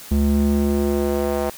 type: tone with band-pass filter sweep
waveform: square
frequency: 71.1 Hz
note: C#2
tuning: 45 cents sharp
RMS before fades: -19 dBFS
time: 0.11-1.5 s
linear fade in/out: 5 ms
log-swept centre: 160 to 630 Hz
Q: 1.6
effects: white hiss -39 dBFS RMS until 1.57 s